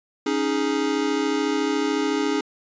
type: chord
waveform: square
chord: C# suspended second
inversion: none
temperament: equal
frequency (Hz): 277.2 / 311.1 / 415.3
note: C#4 / D#4 / G#4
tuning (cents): 0 / 0 / 0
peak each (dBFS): -26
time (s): 0.26-2.41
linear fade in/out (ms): 5
effects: resampled to 16000 Hz